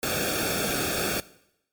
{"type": "noise with comb filter", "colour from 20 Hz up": "pink", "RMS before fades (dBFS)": -27, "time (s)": [0.03, 1.2], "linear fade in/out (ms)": 0, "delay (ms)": 1, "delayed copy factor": -0.95, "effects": ["noise-tail reverb RT60 0.8 s tail -19 dB re dry", "MP3 96 kbps"]}